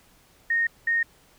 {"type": "tone pair in turn", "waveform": "sine", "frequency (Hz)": [1851, 1851], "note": ["A#6", "A#6"], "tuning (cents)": [-13, -13], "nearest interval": "unison", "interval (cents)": 0, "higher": "neither", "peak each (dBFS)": -20, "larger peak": "neither", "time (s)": [[0.5, 0.67], [0.87, 1.03]], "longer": "first", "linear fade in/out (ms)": 5, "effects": ["pink hiss -58 dBFS RMS until 1.38 s"]}